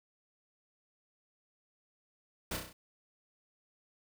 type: noise with echo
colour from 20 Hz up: pink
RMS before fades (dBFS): -37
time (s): 2.51-2.57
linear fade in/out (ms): 5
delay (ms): 32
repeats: 5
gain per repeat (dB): -4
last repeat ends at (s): 2.73
effects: none